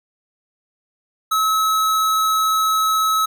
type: tone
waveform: square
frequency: 1291 Hz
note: E6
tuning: 37 cents flat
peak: -16 dBFS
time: 1.31-3.26 s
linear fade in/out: 10 ms
effects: none